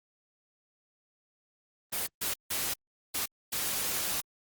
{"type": "noise bursts at uneven times", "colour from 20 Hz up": "white", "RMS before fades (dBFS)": -32, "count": 5, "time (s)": [[1.92, 2.07], [2.21, 2.34], [2.5, 2.74], [3.14, 3.26], [3.52, 4.21]], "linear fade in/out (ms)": 10, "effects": ["Opus 24 kbps"]}